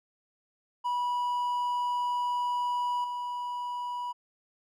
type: tone with level steps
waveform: triangle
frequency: 977 Hz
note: B5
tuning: 19 cents flat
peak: -25 / -30 dBFS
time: 0.84-4.13 s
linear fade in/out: 20 ms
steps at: 3.04 s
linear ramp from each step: 2 ms
effects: none